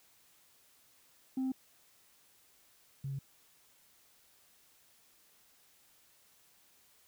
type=tone pair in turn; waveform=sine; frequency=261.6 / 137.03 Hz; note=C4 / C#3; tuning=0 / -20 cents; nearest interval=major seventh; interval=1120 cents; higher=first; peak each=-29 / -35 dBFS; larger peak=first; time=1.37-1.52 / 3.04-3.19 s; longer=neither; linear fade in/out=5 ms; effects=tanh soft clip ceiling -30 dBFS + white hiss -66 dBFS RMS until 7.07 s